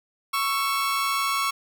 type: tone pair together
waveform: sawtooth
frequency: 1108.7 / 1330.4 Hz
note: C#6 / E6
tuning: 0 / +16 cents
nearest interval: minor third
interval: 316 cents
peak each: -20 / -25 dBFS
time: 0.33-1.51 s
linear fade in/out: 10 ms
effects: none